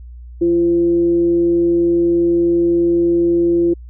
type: tone with frequency modulation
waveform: sine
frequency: 341.5 Hz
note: F4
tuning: 39 cents flat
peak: -11 dBFS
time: 0.41-3.74 s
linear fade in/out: 10 ms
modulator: 178 Hz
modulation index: 0.22
effects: added 60 Hz sine -32 dBFS peak until 3.89 s